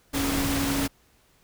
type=tone in noise; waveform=sine; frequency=277.2 Hz; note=C#4; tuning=in tune; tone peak=-26 dBFS; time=0.13-0.88 s; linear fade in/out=20 ms; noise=pink; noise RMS=-28 dBFS; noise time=0.13-0.88 s; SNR=-1 dB; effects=pink hiss -62 dBFS RMS until 1.43 s